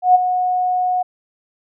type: tone with ADSR envelope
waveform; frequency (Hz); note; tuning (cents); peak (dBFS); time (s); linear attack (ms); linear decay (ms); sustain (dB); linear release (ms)
sine; 730; F#5; -24; -5; 0.02-1.03; 130; 18; -10; 12
effects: none